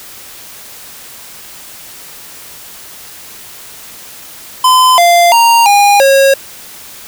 square tone with pitch steps, 1021 / 693 / 930 / 813 / 545 Hz, C6 / F5 / A#5 / G#5 / C#5, -43 / -14 / -4 / -37 / -29 cents, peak -5 dBFS, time 4.64-6.34 s, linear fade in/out 5 ms, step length 340 ms, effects white hiss -32 dBFS RMS until 7.07 s

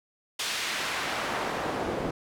pink noise with band-pass filter sweep, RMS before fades -31 dBFS, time 0.39-2.11 s, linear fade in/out 5 ms, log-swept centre 4100 to 350 Hz, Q 0.7, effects none

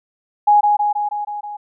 sine tone with echo, 830.6 Hz, G#5, in tune, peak -8 dBFS, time 0.47-0.61 s, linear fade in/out 10 ms, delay 160 ms, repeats 6, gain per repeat -3 dB, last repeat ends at 1.57 s, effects none

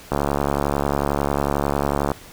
click train, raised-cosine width 1 ms, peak -6 dBFS, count 143, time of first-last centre 0.12-2.117 s, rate 71.1 Hz, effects pink hiss -43 dBFS RMS until 2.32 s

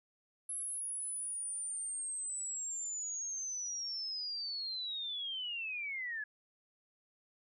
sine linear sweep, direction down, 11000 to 1674 Hz, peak -37 dBFS, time 0.49-6.24 s, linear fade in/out 5 ms, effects none

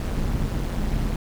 brown noise with amplitude modulation, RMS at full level -21 dBFS, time 0-1.16 s, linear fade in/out 2 ms, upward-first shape sine, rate 180 Hz, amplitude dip 80%, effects none

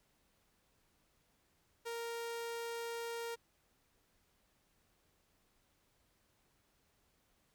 sawtooth tone, 465.6 Hz, A#4, 2 cents flat, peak -36 dBFS, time 1.85-3.36 s, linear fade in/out 20 ms, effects pink hiss -75 dBFS RMS until 7.54 s

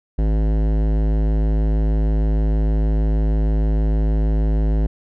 sine tone with hard clipping, 53.2 Hz, G#1, 42 cents sharp, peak -17 dBFS, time 0.18-4.87 s, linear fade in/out 10 ms, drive 17 dB, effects none

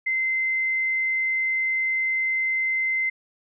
sine tone, 2070 Hz, C7, 19 cents flat, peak -21 dBFS, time 0.06-3.1 s, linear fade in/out 10 ms, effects none

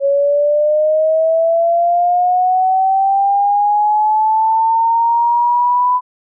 sine linear sweep, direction up, 552 to 1000 Hz, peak -10 dBFS, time 0-6.01 s, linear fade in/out 50 ms, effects none

